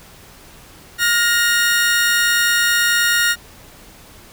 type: tone pair together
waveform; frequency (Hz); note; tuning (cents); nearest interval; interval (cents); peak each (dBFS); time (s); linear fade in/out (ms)
sawtooth; 1420.9 / 1864.7; F6 / A#6; +29 / 0; perfect fourth; 471; -13; 0.98-3.36; 50
effects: pink hiss -43 dBFS RMS until 4.32 s